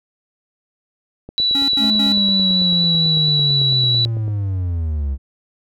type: click train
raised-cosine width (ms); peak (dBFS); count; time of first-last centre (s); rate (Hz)
2; -20; 28; 1.29-4.28; 9.03
type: tone with vibrato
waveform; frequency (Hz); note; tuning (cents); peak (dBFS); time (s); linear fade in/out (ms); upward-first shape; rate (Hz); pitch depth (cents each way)
sine; 3932; B7; -8; -14; 1.38-4.05; 0; sine; 4.3; 9
type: tone bursts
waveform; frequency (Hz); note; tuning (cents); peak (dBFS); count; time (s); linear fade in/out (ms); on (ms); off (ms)
square; 277.2; C#4; 0; -23; 3; 1.55-2.122; 0; 130; 91
type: linear sweep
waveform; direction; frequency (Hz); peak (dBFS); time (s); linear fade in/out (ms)
triangle; down; 220 to 65.41; -16; 1.78-5.18; 50
effects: none